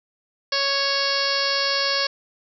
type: harmonic tone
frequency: 554.4 Hz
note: C#5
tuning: in tune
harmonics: 1 / 2 / 3 / 4 / 5 / 6 / 7 / 8 / 9 / 10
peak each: -28 / -29 / -28 / -32 / -32 / -32 / -34 / -25 / -28 / -30 dBFS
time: 0.52-2.07 s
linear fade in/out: 5 ms
effects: none